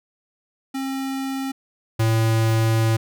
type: tone pair in turn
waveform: square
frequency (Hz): 268.4 / 112.26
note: C4 / A2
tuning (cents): +44 / +35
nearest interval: octave + minor third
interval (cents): 1509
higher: first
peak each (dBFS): -25 / -17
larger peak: second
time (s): 0.74-1.52 / 1.99-2.97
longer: second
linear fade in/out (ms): 10
effects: none